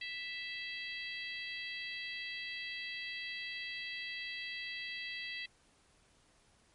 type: harmonic tone with a mistuned harmonic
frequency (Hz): 659.3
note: E5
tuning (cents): 0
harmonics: 3 / 4 / 5 / 6 / 7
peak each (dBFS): -43 / -45 / -47 / -49 / -50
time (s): 0.01-5.46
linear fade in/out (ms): 5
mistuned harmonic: 5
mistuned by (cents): -23
effects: pink hiss -68 dBFS RMS until 6.74 s + MP3 48 kbps